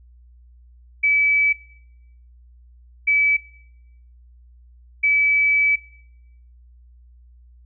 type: tone bursts at uneven times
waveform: sine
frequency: 2296 Hz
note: D7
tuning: 40 cents flat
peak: -14 dBFS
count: 3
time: 1.03-1.53 / 3.07-3.37 / 5.03-5.76 s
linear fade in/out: 10 ms
effects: noise-tail reverb RT60 0.8 s tail -20 dB re dry + added 60 Hz sine -46 dBFS peak until 7.65 s